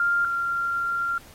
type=tone pair in turn; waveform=sine; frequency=1396.9 / 1384 Hz; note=F6 / F6; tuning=0 / -16 cents; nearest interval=unison; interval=16 cents; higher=first; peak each=-19 / -23 dBFS; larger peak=first; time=0-0.25 / 0.25-1.18 s; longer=second; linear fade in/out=2 ms; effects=pink hiss -50 dBFS RMS until 1.34 s + AAC 48 kbps